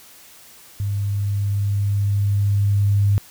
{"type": "tone with level ramp", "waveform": "sine", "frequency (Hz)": 101, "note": "G#2", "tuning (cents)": -48, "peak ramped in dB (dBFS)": [-20, -13], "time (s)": [0.8, 3.18], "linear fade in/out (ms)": 0, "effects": ["white hiss -46 dBFS RMS until 3.3 s"]}